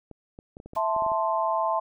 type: clicks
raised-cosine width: 2 ms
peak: -29 dBFS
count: 10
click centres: 0.113 / 0.389 / 0.569 / 0.601 / 0.66 / 0.734 / 0.964 / 1.022 / 1.064 / 1.118 s
type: noise with exponential decay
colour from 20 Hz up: pink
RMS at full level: -42 dBFS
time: 0.75-0.86 s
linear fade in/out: 5 ms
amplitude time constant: 22 ms
type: chord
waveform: sine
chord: A minor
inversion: second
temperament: equal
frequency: 659.3 / 880 / 1046.5 Hz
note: E5 / A5 / C6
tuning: 0 / 0 / 0 cents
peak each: -27 dBFS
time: 0.76-1.8 s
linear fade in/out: 10 ms
effects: none